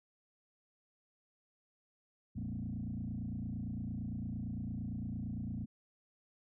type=tone with frequency modulation; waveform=sine; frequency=160 Hz; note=D#3; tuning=49 cents sharp; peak=-36 dBFS; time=2.35-5.66 s; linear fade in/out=20 ms; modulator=28.8 Hz; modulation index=3.1; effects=tanh soft clip ceiling -32 dBFS